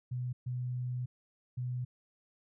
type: tone bursts at uneven times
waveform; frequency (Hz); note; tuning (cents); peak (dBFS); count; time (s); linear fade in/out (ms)
sine; 124.7; B2; +17; -33; 3; 0.11-0.33 / 0.46-1.06 / 1.57-1.85; 10
effects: none